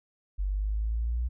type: linear sweep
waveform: sine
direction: up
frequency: 47 to 61 Hz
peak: -26 dBFS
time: 0.38-1.29 s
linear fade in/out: 20 ms
effects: none

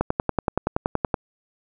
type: click train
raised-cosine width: 1 ms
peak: -6 dBFS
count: 13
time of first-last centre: 0.01-1.142 s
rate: 10.6 Hz
effects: none

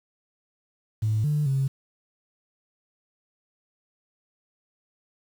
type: tone with pitch steps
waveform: sine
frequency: 108.4 / 149.1 / 135.3 Hz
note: A2 / D3 / C#3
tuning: -25 / +27 / -42 cents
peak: -20 dBFS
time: 1.02-1.68 s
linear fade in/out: 10 ms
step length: 220 ms
effects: tanh soft clip ceiling -16 dBFS + 8-bit

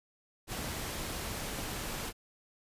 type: noise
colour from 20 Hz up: pink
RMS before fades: -38 dBFS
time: 0.47-2.13 s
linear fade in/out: 50 ms
effects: resampled to 32000 Hz

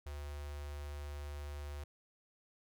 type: tone with notch filter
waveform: square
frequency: 72.7 Hz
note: D2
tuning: 17 cents flat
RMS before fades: -44 dBFS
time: 0.06-1.84 s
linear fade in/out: 5 ms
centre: 230 Hz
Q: 1.1
effects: none

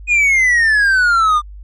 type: exponential sweep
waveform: triangle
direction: down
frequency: 2489 to 1186 Hz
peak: -8 dBFS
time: 0.07-1.42 s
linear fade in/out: 50 ms
effects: added 50 Hz sine -31 dBFS peak until 1.63 s + resampled to 24000 Hz

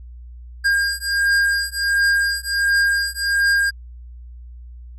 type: beating tone pair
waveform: square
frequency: 1611 / 1612.4 Hz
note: G6 / G6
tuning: +47 / +48 cents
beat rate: 1.4 Hz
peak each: -20 dBFS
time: 0.64-3.71 s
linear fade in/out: 20 ms
effects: added 60 Hz sine -35 dBFS peak until 4.98 s + low-pass 10000 Hz 12 dB/octave

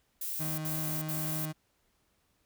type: noise bursts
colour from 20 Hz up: violet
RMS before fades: -36 dBFS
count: 3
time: 0.21-1.456 s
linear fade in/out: 5 ms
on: 370 ms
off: 68 ms
type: tone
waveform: 35% pulse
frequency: 155.7 Hz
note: D#3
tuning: 2 cents sharp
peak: -33 dBFS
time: 0.39-1.53 s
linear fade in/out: 20 ms
effects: pink hiss -73 dBFS RMS until 2.45 s

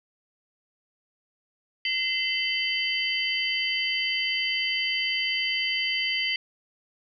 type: tone cluster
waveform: sine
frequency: 2055 / 2664 / 3059 / 4652 Hz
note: C7 / E7 / G7 / D8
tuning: -32 / +18 / -43 / -17 cents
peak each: -28 / -34 / -28 / -32 dBFS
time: 1.85-6.36 s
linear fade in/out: 2 ms
effects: none

